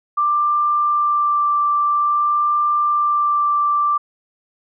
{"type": "tone with vibrato", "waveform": "sine", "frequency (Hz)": 1180, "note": "D6", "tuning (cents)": 8, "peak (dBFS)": -14, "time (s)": [0.17, 3.98], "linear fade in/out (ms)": 10, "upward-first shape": "sine", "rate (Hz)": 0.5, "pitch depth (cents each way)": 9, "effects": []}